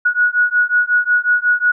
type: beating tone pair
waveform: sine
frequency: 1457 / 1462.5 Hz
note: F#6 / F#6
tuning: -27 / -21 cents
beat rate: 5.5 Hz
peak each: -15 dBFS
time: 0.05-1.72 s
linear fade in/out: 10 ms
effects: none